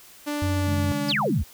sawtooth tone with pitch glide, 293.7 to 287.7 Hz, D4 to D4, 0 to -36 cents, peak -22 dBFS, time 0.26-1.13 s, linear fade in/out 20 ms, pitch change -36 cents, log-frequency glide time 0.43-0.99 s
triangle tone, 92.5 Hz, F#2, in tune, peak -21 dBFS, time 0.42-0.92 s, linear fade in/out 0 ms
sine chord, C# suspended second, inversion none, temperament equal, 138.59 / 155.56 / 207.7 Hz, C#3 / D#3 / G#3, 0 / 0 / 0 cents, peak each -34 / -34 / -30 dBFS, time 0.67-1.42 s, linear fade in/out 5 ms
sine exponential sweep, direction down, 5590 to 53.7 Hz, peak -21 dBFS, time 1.08-1.44 s, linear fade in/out 20 ms
effects white hiss -49 dBFS RMS until 1.53 s

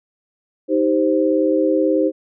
sine chord, C minor, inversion first, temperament just, 314 / 392.4 / 523.3 Hz, Eb4 / G4 / C5, +16 / +2 / 0 cents, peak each -17 / -20 / -18 dBFS, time 0.68-2.12 s, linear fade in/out 50 ms, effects none

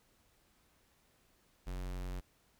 square tone, 45.61 Hz, F#1, 24 cents flat, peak -39 dBFS, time 1.66-2.21 s, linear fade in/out 20 ms, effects pink hiss -71 dBFS RMS until 2.59 s

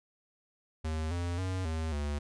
square tone with pitch steps, 78.8 / 87 / 93.1 / 80 / 73 Hz, D#2 / F2 / F#2 / D#2 / D2, +23 / -6 / +11 / +49 / -10 cents, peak -32 dBFS, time 0.84-2.19 s, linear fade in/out 10 ms, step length 270 ms, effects resampled to 22050 Hz

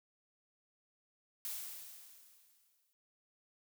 blue noise with exponential decay, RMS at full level -40 dBFS, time 1.45-2.93 s, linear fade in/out 0 ms, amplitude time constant 320 ms, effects none

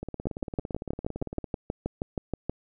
two click trains, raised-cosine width 2 ms, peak -15 / -21 dBFS, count 15 / 26, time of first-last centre 0.27-2.496 / 0.03-1.442 s, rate 6.29 / 17.7 Hz, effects none

